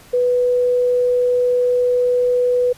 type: tone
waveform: sine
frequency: 493.9 Hz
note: B4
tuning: in tune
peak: -13 dBFS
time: 0.13-2.73 s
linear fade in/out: 10 ms
effects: pink hiss -45 dBFS RMS until 2.77 s + resampled to 32000 Hz